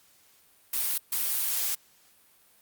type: noise bursts at uneven times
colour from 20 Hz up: blue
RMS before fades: -28 dBFS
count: 2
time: 0.73-0.98 / 1.12-1.75 s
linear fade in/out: 5 ms
effects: white hiss -61 dBFS RMS until 2.61 s + Opus 48 kbps